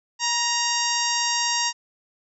harmonic tone with a mistuned harmonic, 936 Hz, A#5, 7 cents sharp, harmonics 1 / 2 / 3 / 4 / 5 / 6 / 7 / 8, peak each -27 / -30 / -30 / -32 / -29 / -27 / -30 / -33 dBFS, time 0.19-1.73 s, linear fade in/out 50 ms, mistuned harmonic 1, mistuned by +31 cents, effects none

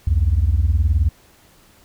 sine beating tone pair, 66.3 / 85.3 Hz, C2 / F2, +23 / -40 cents, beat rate 19 Hz, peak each -15 dBFS, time 0.07-1.09 s, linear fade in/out 5 ms, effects tanh soft clip ceiling -9 dBFS + pink hiss -52 dBFS RMS until 1.84 s

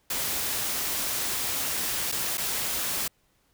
white noise with dropouts, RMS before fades -29 dBFS, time 0.1-3.08 s, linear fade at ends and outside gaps 5 ms, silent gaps 2.117-2.122 / 2.373-2.379 s, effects pink hiss -68 dBFS RMS until 3.53 s

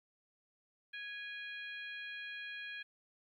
harmonic tone with a mistuned harmonic, 820 Hz, G#5, 22 cents flat, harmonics 2 / 3 / 4 / 5, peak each -45 / -47 / -51 / -58 dBFS, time 0.93-2.83 s, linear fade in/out 10 ms, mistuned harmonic 2, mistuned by +23 cents, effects 13-bit

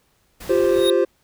pink noise, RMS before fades -37 dBFS, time 0.4-0.89 s, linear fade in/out 10 ms
triangle chord, F suspended second, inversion none, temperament equal, 349.2 / 392 / 523.3 Hz, F4 / G4 / C5, 0 / 0 / 0 cents, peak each -17 dBFS, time 0.49-1.05 s, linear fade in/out 10 ms
square tone with exponential growth, 3729 Hz, A#7, in tune, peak -18 dBFS, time 0.66-0.9 s, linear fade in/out 1 ms, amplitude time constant 51 ms
effects pink hiss -63 dBFS RMS until 1.23 s

